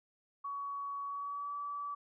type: tone with pitch glide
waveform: sine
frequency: 1125 to 1151.3 Hz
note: C#6 to D6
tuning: +25 to -35 cents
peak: -37 dBFS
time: 0.44-1.95 s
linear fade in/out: 10 ms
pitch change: +40 cents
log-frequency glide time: 1.06-1.54 s
effects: none